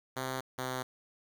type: tone pair in turn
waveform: 5% pulse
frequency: 130.5 / 128.7 Hz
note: C3 / C3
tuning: -4 / -28 cents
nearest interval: unison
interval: 24 cents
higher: first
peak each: -23 dBFS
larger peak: neither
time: 0.16-0.41 / 0.58-0.83 s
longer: neither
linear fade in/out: 10 ms
effects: 10-bit